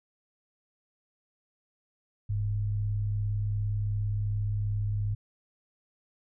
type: tone pair together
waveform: sine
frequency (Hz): 41.18 / 103.83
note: E1 / G#2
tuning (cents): -1 / 0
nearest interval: octave + major third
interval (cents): 1601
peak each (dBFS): -35 / -27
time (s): 2.29-5.15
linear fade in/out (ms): 10
effects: none